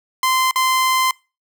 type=tone with dropouts; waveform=sawtooth; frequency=1037 Hz; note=C6; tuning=16 cents flat; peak=-11 dBFS; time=0.23-1.11 s; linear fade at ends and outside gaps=2 ms; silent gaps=0.511-0.558 s; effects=noise-tail reverb RT60 0.3 s tail -25 dB re dry